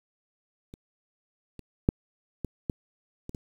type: clicks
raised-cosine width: 3 ms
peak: -30 / -29 / -7 / -18 / -15 / -24 / -25 dBFS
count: 7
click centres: 0.739 / 1.593 / 1.889 / 2.447 / 2.698 / 3.294 / 3.348 s
effects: 8-bit